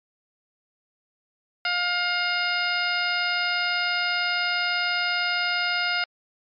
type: harmonic tone with a mistuned harmonic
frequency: 709 Hz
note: F5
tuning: 26 cents sharp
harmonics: 1 / 2 / 3 / 4 / 5 / 6 / 7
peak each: -31 / -26 / -28 / -30 / -37 / -36 / -31 dBFS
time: 1.65-6.04 s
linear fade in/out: 2 ms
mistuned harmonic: 5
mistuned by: +62 cents
effects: MP3 64 kbps